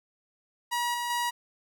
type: tone with level steps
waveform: sawtooth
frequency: 960 Hz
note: B5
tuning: 49 cents flat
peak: -23 / -26 / -23 dBFS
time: 0.71-1.31 s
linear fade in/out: 20 ms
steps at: 0.94 / 1.1 s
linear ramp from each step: 2 ms
effects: none